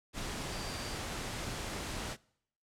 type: tone in noise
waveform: sine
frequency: 4699 Hz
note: D8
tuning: in tune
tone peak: -48 dBFS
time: 0.49-0.98 s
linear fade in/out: 50 ms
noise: pink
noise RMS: -39 dBFS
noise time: 0.13-2.17 s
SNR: -12 dB
effects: noise-tail reverb RT60 0.7 s tail -24 dB re dry + low-pass 9000 Hz 12 dB/octave